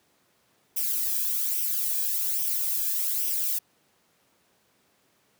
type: noise with flanger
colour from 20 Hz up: violet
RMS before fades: -27 dBFS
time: 0.76-3.59 s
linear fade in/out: 10 ms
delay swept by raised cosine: 0.35 to 1.24 ms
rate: 1.2 Hz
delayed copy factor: +0.55
effects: pink hiss -66 dBFS RMS until 5.39 s + high-pass 150 Hz 12 dB/octave